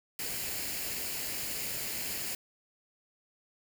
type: noise with comb filter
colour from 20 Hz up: white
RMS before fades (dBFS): -36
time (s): 0.19-2.35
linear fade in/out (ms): 2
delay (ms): 0.42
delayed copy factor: +0.5
effects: none